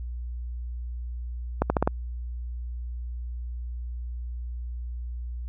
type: accelerating click train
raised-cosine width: 1 ms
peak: -7 dBFS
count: 5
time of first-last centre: 1.62-1.875 s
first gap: 80 ms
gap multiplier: 0.85
effects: added 60 Hz sine -31 dBFS peak until 5.48 s